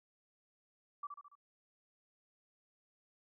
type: tone with echo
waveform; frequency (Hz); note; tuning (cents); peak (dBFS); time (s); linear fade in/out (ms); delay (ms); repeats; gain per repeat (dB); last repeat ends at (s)
sine; 1158; D6; -25; -39; 1.03-1.07; 5; 71; 4; -5; 1.354
effects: none

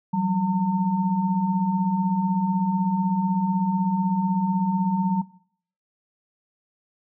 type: tone cluster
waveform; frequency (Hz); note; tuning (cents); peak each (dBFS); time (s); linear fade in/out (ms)
sine; 174.5 / 190.5 / 908; F3 / G3 / A#5; -1 / -49 / -46; -29 / -22 / -26; 0.13-5.22; 10
effects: noise-tail reverb RT60 0.6 s tail -20 dB re dry

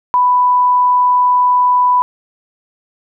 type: tone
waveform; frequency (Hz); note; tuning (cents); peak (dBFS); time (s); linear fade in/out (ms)
sine; 992; B5; +7; -8; 0.14-2.02; 0
effects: none

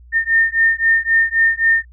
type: beating tone pair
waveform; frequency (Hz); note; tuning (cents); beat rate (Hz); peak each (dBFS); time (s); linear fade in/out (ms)
sine; 1816 / 1819.8; A#6 / A#6; -46 / -42; 3.8; -15; 0.12-1.85; 50
effects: added 60 Hz sine -40 dBFS peak until 1.92 s

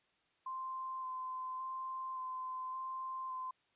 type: tone with vibrato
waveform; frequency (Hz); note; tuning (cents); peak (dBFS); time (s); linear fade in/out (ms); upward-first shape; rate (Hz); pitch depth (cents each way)
sine; 1038; C6; -14; -39; 0.46-3.51; 5; square; 0.88; 11
effects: white hiss -75 dBFS RMS until 3.75 s + resampled to 8000 Hz

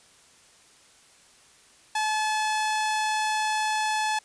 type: tone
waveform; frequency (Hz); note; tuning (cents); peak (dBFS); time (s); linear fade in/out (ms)
sawtooth; 861; A5; -38; -20; 1.95-4.19; 5
effects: white hiss -56 dBFS RMS until 4.24 s + resampled to 22050 Hz

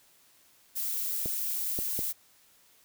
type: noise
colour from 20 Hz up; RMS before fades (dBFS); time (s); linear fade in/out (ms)
violet; -32; 0.75-2.13; 20
type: clicks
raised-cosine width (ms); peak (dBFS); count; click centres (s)
2; -22; 3; 1.259 / 1.789 / 1.991
effects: white hiss -62 dBFS RMS until 2.84 s

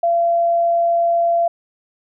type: tone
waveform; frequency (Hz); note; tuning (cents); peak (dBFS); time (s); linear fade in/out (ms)
sine; 682; F5; -41; -13; 0.03-1.48; 5
effects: none

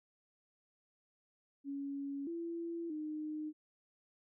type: tone with pitch steps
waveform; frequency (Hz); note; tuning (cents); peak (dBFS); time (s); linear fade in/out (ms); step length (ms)
sine; 279.5 / 336.8 / 306.3; C#4 / E4 / D#4; +14 / +37 / -27; -38; 1.64-3.53; 50; 630
effects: none

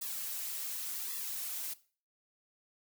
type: noise with flanger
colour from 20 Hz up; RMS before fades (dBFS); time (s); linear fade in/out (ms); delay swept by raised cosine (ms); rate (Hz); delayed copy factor
blue; -39; 0.01-1.74; 10; 1.3 to 5.6; 0.88; -0.95
effects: noise-tail reverb RT60 0.4 s tail -18 dB re dry

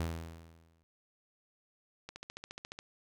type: tone with exponential decay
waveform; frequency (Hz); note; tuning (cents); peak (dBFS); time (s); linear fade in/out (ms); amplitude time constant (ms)
sawtooth; 82.41; E2; 0; -28; 0-0.83; 0; 180
type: click train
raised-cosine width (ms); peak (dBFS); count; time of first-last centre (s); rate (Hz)
0.2; -26; 11; 2.09-2.789; 14.3
effects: none

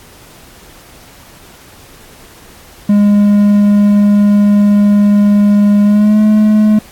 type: tone with pitch glide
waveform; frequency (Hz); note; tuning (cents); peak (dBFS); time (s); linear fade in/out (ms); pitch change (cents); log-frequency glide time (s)
triangle; 205.2 to 213.2; G#3 to G#3; -21 to +46; -3; 2.89-6.79; 5; +67; 5.83-6.2
effects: pink hiss -39 dBFS RMS until 6.91 s + AAC 64 kbps

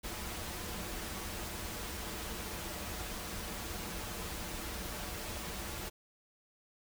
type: noise with comb filter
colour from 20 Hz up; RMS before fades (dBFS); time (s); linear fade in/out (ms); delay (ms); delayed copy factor
pink; -41; 0.03-5.9; 20; 7.5; -0.55
effects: none

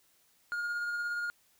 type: tone with tremolo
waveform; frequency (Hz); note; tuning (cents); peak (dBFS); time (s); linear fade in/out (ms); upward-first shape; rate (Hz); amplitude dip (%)
triangle; 1423; F6; +32; -29; 0.52-1.3; 0; sine; 17; 25
effects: white hiss -68 dBFS RMS until 1.59 s

